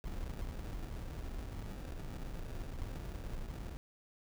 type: noise with sample-and-hold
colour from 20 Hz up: brown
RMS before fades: -42 dBFS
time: 0.04-3.77 s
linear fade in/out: 0 ms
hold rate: 1050 Hz
effects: none